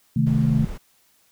sine chord, A diminished, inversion first, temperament equal, 130.81 / 155.56 / 220 Hz, C3 / Eb3 / A3, 0 / 0 / 0 cents, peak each -21 dBFS, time 0.16-0.65 s, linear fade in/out 5 ms
brown noise, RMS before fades -32 dBFS, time 0.26-0.78 s, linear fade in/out 10 ms
effects white hiss -61 dBFS RMS until 1.31 s

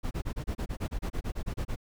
brown noise bursts, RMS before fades -31 dBFS, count 16, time 0.03-1.761 s, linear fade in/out 20 ms, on 81 ms, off 29 ms, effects none

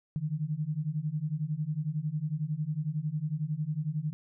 sine beating tone pair, 146.83 / 157.83 Hz, D3 / D#3, 0 / +25 cents, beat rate 11 Hz, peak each -33 / -32 dBFS, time 0.16-4.13 s, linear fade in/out 0 ms, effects none

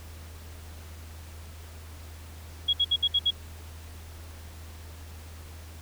sine tone bursts, 3322 Hz, G#7, in tune, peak -20 dBFS, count 6, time 2.68-3.308 s, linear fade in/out 10 ms, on 53 ms, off 62 ms, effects added 80 Hz sine -42 dBFS peak until 5.81 s + pink hiss -50 dBFS RMS until 5.81 s

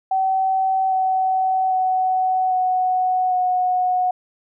sine tone with pitch steps, 763 / 755.1 / 747.3 / 739.6 / 731.9 Hz, G5 / F#5 / F#5 / F#5 / F#5, -47 / +35 / +17 / -1 / -19 cents, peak -16 dBFS, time 0.11-4.11 s, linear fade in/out 5 ms, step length 800 ms, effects none

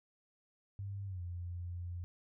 sine tone with pitch glide, 99.1 to 87.78 Hz, G2 to F2, +19 to +9 cents, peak -39 dBFS, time 0.79-2.04 s, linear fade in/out 0 ms, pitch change -210 cents, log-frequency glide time 1.06-1.21 s, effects none

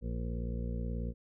harmonic tone with a mistuned harmonic, 58.5 Hz, A#1, 7 cents sharp, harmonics 1 / 2 / 3 / 4 / 6 / 7 / 8 / 9, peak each -35 / -41 / -42 / -43 / -53 / -55 / -48 / -52 dBFS, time 0.01-1.14 s, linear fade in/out 50 ms, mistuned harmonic 6, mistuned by -23 cents, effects none

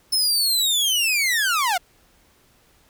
sawtooth linear sweep, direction down, 5274 to 675 Hz, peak -15 dBFS, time 0.12-1.78 s, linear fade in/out 10 ms, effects pink hiss -58 dBFS RMS until 2.89 s

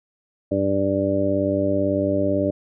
harmonic tone, 98 Hz, G2, in tune, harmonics 1 / 2 / 3 / 4 / 5 / 6, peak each -28 / -28 / -23 / -28 / -30 / -22 dBFS, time 0.51-2.51 s, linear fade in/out 10 ms, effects none

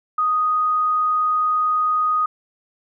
sine tone, 1244.5 Hz, D#6, in tune, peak -16 dBFS, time 0.18-2.26 s, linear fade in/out 5 ms, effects none

